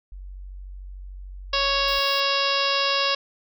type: tone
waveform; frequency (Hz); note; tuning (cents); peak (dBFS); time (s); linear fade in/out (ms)
sine; 46.78; F#1; +20; -35; 0.12-1.99; 0
type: harmonic tone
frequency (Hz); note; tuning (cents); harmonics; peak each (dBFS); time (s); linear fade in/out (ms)
554.4; C#5; 0; 1 / 2 / 3 / 4 / 5 / 6 / 7 / 8 / 9 / 10; -28 / -26 / -31 / -35 / -27 / -30 / -29 / -33 / -28 / -35; 1.53-3.15; 5
type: noise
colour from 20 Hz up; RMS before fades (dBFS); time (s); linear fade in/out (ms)
violet; -44; 1.88-2.2; 0
effects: none